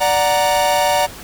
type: chord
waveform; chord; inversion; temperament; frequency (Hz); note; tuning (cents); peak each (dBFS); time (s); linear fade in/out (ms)
45% pulse; D augmented; none; equal; 587.3 / 740 / 932.3; D5 / F#5 / A#5; 0 / 0 / 0; -18; 0-1.07; 20
effects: pink hiss -35 dBFS RMS until 1.23 s